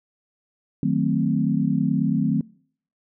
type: chord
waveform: sine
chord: D# diminished seventh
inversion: none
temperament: equal with one note detuned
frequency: 155.56 / 185 / 222.8 / 261.6 Hz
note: D#3 / F#3 / A3 / C4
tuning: 0 / 0 / +22 / 0 cents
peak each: -24 dBFS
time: 0.83-2.41 s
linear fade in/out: 2 ms
effects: noise-tail reverb RT60 0.6 s tail -25 dB re dry